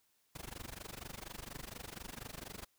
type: noise with amplitude modulation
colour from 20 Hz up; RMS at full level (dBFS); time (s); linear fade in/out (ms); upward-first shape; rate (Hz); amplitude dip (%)
pink; -44; 0.35-2.65; 5; sine; 24.2; 95
effects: white hiss -75 dBFS RMS until 2.78 s